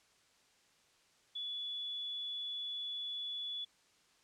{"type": "tone", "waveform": "sine", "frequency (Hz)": 3425, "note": "A7", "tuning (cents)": -47, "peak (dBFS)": -38, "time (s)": [1.35, 3.65], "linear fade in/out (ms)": 10, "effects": ["white hiss -69 dBFS RMS until 4.23 s", "low-pass 7000 Hz 12 dB/octave"]}